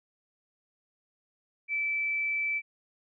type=tone; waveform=sine; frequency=2318 Hz; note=D7; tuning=23 cents flat; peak=-27 dBFS; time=1.68-2.62 s; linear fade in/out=50 ms; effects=none